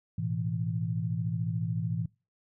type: chord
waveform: sine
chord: A suspended second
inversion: none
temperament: just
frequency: 110 / 123.75 / 165 Hz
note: A2 / B2 / E3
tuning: 0 / +4 / +2 cents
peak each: -32 / -35 / -32 dBFS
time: 0.18-2.06 s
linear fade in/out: 5 ms
effects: noise-tail reverb RT60 0.3 s tail -24 dB re dry